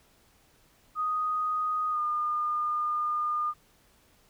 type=tone with pitch glide; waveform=sine; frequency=1244.5 to 1214 Hz; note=D#6 to D#6; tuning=0 to -43 cents; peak=-26 dBFS; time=0.95-3.54 s; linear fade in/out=50 ms; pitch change=-43 cents; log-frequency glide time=1.9-2 s; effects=pink hiss -63 dBFS RMS until 4.29 s